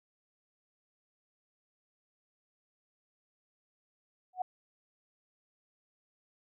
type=tone with exponential growth; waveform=sine; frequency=737 Hz; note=F#5; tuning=7 cents flat; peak=-26 dBFS; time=4.33-4.42 s; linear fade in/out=5 ms; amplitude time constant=18 ms; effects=none